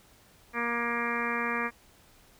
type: harmonic tone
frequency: 236.2 Hz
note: A#3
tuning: 23 cents sharp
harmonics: 1 / 2 / 3 / 4 / 5 / 6 / 7 / 8 / 9 / 10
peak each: -36 / -37 / -43 / -38 / -34 / -42 / -35 / -37 / -38 / -37 dBFS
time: 0.53-1.71 s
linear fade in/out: 50 ms
effects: pink hiss -59 dBFS RMS until 2.39 s